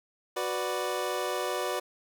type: chord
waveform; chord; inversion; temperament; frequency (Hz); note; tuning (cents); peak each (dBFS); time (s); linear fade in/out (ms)
25% pulse; B minor; second; equal; 370 / 493.9 / 587.3; F#4 / B4 / D5; 0 / 0 / 0; -30; 0.36-1.8; 10
effects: none